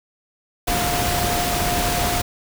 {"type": "tone in noise", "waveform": "sine", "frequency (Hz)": 706, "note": "F5", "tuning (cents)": 19, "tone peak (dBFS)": -24, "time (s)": [0.67, 2.22], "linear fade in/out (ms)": 10, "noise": "pink", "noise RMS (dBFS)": -22, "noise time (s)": [0.67, 2.22], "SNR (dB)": -5, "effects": []}